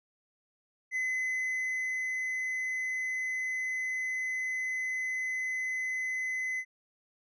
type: tone with ADSR envelope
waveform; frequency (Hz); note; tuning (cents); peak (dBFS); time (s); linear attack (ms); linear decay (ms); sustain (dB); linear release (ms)
triangle; 2031; B6; +48; -27; 0.91-6.65; 47; 1100; -2; 63
effects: resampled to 22050 Hz